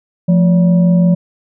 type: tone with frequency modulation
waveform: sine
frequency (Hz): 174.61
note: F3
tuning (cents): 0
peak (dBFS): -7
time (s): 0.28-1.15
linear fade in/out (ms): 10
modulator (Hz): 395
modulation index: 0.41
effects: none